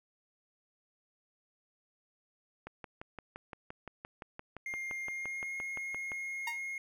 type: click train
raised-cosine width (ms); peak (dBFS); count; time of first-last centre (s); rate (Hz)
0.5; -28; 21; 2.67-6.118; 5.8
type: tone with pitch glide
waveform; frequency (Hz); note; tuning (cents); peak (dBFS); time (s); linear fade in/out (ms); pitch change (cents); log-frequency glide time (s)
triangle; 2118 to 2149; C7 to C7; +21 to +46; -35; 4.66-6.78; 2; +25; 5.05-5.55
type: tone with exponential decay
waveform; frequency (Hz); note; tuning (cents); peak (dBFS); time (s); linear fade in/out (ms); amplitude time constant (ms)
sawtooth; 932.3; A#5; 0; -29; 6.47-6.6; 5; 28
effects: none